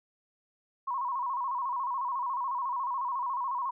sine tone with vibrato, 1026 Hz, C6, 34 cents flat, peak -29 dBFS, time 0.87-3.71 s, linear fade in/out 10 ms, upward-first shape square, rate 14 Hz, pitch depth 88 cents each way, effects none

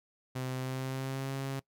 sawtooth tone with pitch glide, 129.2 to 135.55 Hz, C3 to C#3, -21 to -38 cents, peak -30 dBFS, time 0.35-1.6 s, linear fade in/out 10 ms, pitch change +83 cents, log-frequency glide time 0.56-1.32 s, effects noise-tail reverb RT60 0.1 s tail -21 dB re dry

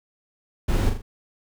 brown noise with echo, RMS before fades -21 dBFS, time 0.68-0.9 s, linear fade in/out 10 ms, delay 40 ms, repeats 3, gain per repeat -6 dB, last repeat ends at 1.02 s, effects none

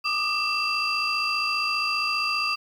sine tone cluster, 1175 / 1230 / 2682 / 4757 Hz, D6 / D#6 / E7 / D8, +1 / -20 / +29 / +21 cents, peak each -30 / -29 / -25 / -27 dBFS, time 0.04-2.56 s, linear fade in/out 20 ms, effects tanh soft clip ceiling -17 dBFS + 9-bit

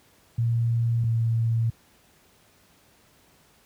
sine tone pair in turn, 116.6 / 114.53 Hz, A#2 / A#2, +1 / -30 cents, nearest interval unison, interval 31 cents, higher first, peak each -20 dBFS, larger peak neither, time 0.38-1.04 / 1.04-1.7 s, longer neither, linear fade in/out 5 ms, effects pink hiss -59 dBFS RMS until 3.65 s + high-pass 60 Hz 12 dB/octave

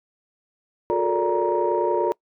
sine tone cluster, 360.5 / 426.5 / 457.1 / 581 / 941 Hz, F#4 / G#4 / A#4 / D5 / A#5, -45 / +46 / -34 / -19 / +16 cents, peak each -23 / -27 / -25 / -25 / -24 dBFS, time 0.9-2.12 s, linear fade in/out 0 ms, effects noise-tail reverb RT60 0.1 s tail -25 dB re dry + tanh soft clip ceiling -10 dBFS

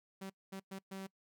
sawtooth tone bursts at uneven times, 192.6 Hz, G3, 30 cents flat, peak -39 dBFS, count 4, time 0.21-0.3 / 0.52-0.6 / 0.71-0.79 / 0.91-1.07 s, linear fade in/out 10 ms, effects noise-tail reverb RT60 0.1 s tail -23 dB re dry

